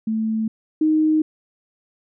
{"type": "tone pair in turn", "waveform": "sine", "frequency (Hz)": [220.4, 311.1], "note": ["A3", "D#4"], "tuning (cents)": [3, 0], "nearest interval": "tritone", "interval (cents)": 597, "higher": "second", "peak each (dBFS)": [-19, -14], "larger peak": "second", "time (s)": [[0.07, 0.48], [0.81, 1.22]], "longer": "neither", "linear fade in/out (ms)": 5, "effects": []}